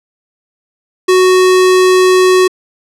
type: tone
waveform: square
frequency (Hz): 370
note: F#4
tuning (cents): 0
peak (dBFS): -6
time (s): 1.08-2.48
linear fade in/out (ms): 10
effects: low-pass 10000 Hz 12 dB/octave